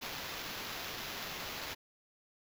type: noise with sample-and-hold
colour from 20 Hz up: blue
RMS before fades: -42 dBFS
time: 0.01-1.75 s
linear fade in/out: 20 ms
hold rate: 8820 Hz
effects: none